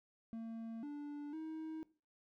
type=tone with pitch steps; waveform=triangle; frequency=226.8 / 291.5 / 316.9 Hz; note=A#3 / D4 / D#4; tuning=-47 / -13 / +32 cents; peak=-40 dBFS; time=0.33-1.83 s; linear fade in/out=0 ms; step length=500 ms; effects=noise-tail reverb RT60 0.4 s tail -19 dB re dry